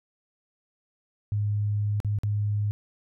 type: tone with dropouts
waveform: sine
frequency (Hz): 103.83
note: G#2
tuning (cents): 0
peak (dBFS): -23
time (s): 1.32-2.71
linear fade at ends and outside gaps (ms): 0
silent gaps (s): 2.002-2.047 / 2.187-2.234
effects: none